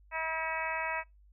harmonic tone, 321.6 Hz, E4, 43 cents flat, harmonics 2 / 3 / 4 / 5 / 6 / 7 / 8, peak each -40 / -36 / -42 / -41 / -39 / -40 / -41 dBFS, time 0.11-1.04 s, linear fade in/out 50 ms, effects noise-tail reverb RT60 0.2 s tail -24 dB re dry + added 50 Hz sine -57 dBFS peak until 1.32 s

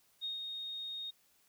sine tone with ADSR envelope, 3716 Hz, A#7, 6 cents flat, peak -35 dBFS, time 0.21-1.11 s, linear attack 33 ms, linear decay 140 ms, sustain -4 dB, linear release 13 ms, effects white hiss -70 dBFS RMS until 1.48 s

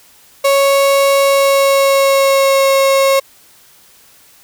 35% pulse tone with pitch glide, 553 to 543.8 Hz, C#5 to C#5, -4 to -33 cents, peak -7 dBFS, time 0.44-3.2 s, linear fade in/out 10 ms, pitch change -29 cents, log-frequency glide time 1.22-2.7 s, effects white hiss -46 dBFS RMS until 4.43 s

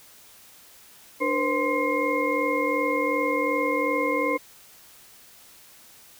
sine tone cluster, 295.4 / 480.3 / 523 / 1043 / 2140 Hz, D4 / B4 / C5 / C6 / C7, +10 / -48 / -1 / -6 / +38 cents, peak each -28 dBFS, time 1.2-4.38 s, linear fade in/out 20 ms, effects white hiss -51 dBFS RMS until 6.19 s

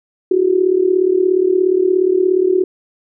sine tone with amplitude modulation, 370 Hz, F#4, in tune, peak -7 dBFS, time 0.31-2.64 s, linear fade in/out 5 ms, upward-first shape sine, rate 37 Hz, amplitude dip 80%, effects none

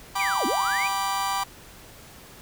40% pulse chord, G major, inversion none, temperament just, 784 / 980 / 1176 Hz, G5 / B5 / D6, 0 / -14 / +2 cents, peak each -28 dBFS, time 0.15-1.44 s, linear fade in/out 10 ms
sine linear two-way sweep, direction down then up, 2498 to 220.4 to 2498 Hz, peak -25 dBFS, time 0.19-0.88 s, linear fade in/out 10 ms, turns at 0.46 s
effects pink hiss -47 dBFS RMS until 2.41 s

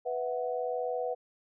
sine chord, B suspended fourth, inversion none, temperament equal, 493.9 / 659.3 / 740 Hz, B4 / E5 / F#5, 0 / 0 / 0 cents, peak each -32 / -37 / -36 dBFS, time 0.05-1.15 s, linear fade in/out 20 ms, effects none

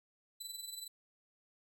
20% pulse tone with amplitude modulation, 3988 Hz, B7, 16 cents sharp, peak -35 dBFS, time 0.4-0.88 s, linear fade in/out 10 ms, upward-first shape sine, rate 21.5 Hz, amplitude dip 65%, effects none

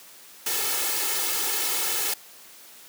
white noise with comb filter, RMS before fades -26 dBFS, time 0.46-2.14 s, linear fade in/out 5 ms, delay 2.3 ms, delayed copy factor +0.9, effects white hiss -48 dBFS RMS until 2.88 s + high-pass 200 Hz 12 dB/octave

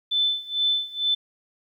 sine tone with tremolo, 3520 Hz, A7, in tune, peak -18 dBFS, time 0.11-1.15 s, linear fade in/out 10 ms, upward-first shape sine, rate 2.2 Hz, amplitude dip 90%, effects 10-bit

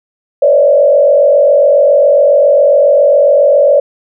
sine tone with frequency modulation, 573 Hz, D5, 43 cents flat, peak -4 dBFS, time 0.42-3.8 s, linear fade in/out 5 ms, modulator 47.3 Hz, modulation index 1.1, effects none

